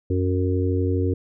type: harmonic tone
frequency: 92.1 Hz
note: F#2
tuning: 7 cents flat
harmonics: 1 / 3 / 4 / 5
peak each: -21 / -26 / -27 / -28 dBFS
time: 0.1-1.14 s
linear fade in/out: 5 ms
effects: none